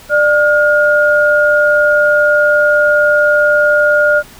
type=tone pair together; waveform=sine; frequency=594.9 / 1424 Hz; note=D5 / F6; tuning=+22 / +33 cents; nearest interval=octave + minor third; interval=1511 cents; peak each=-10 dBFS; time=0.09-4.23 s; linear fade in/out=50 ms; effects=pink hiss -38 dBFS RMS until 4.39 s